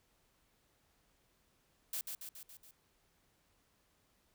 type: noise with echo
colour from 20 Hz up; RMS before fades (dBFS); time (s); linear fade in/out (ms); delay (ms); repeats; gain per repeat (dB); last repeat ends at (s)
blue; -39; 1.93-2.01; 2; 140; 5; -4; 2.71
effects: pink hiss -74 dBFS RMS until 4.34 s